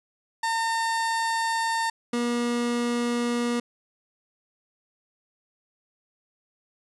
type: tone pair in turn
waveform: 30% pulse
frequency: 909 / 239.4 Hz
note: A#5 / A#3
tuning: -44 / +46 cents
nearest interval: octave + major seventh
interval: 2310 cents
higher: first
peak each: -21 dBFS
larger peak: neither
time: 0.43-1.9 / 2.13-3.6 s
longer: neither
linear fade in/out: 5 ms
effects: resampled to 24000 Hz